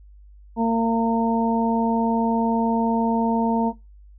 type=harmonic tone; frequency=228.6 Hz; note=A#3; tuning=34 cents flat; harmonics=1 / 2 / 3 / 4; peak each=-19 / -26 / -29 / -24 dBFS; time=0.56-3.73 s; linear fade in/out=50 ms; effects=noise-tail reverb RT60 0.2 s tail -17 dB re dry + added 50 Hz sine -44 dBFS peak until 4.18 s